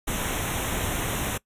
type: band-stop noise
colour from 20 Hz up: pink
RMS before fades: -28 dBFS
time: 0.07-1.38 s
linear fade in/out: 10 ms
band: 3900 to 5700 Hz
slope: 96 dB/octave
effects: noise-tail reverb RT60 0.1 s tail -21 dB re dry + resampled to 32000 Hz